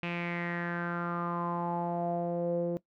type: tone with low-pass filter sweep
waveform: sawtooth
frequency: 172.6 Hz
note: F3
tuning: 20 cents flat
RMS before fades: -33 dBFS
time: 0.03-2.77 s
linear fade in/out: 0 ms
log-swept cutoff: 2600 to 450 Hz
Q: 5.8
effects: noise-tail reverb RT60 0.1 s tail -19 dB re dry